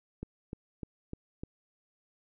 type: click train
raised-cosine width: 3 ms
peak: -25 dBFS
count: 5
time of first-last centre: 0.23-1.435 s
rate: 3.32 Hz
effects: none